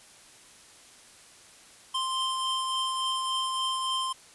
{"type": "tone pair together", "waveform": "square", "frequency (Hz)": [1046.5, 3136], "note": ["C6", "G7"], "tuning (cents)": [0, 0], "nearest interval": "octave + perfect fifth", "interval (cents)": 1900, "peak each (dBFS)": [-30, -32], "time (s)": [1.94, 4.13], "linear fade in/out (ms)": 10, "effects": ["white hiss -53 dBFS RMS until 4.34 s", "resampled to 24000 Hz"]}